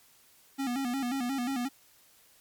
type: tone with vibrato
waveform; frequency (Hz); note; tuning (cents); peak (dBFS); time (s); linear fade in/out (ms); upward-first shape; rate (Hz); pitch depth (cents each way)
square; 257.5; C4; -28; -30; 0.58-1.69; 20; square; 5.6; 100
effects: white hiss -61 dBFS RMS until 2.4 s + MP3 96 kbps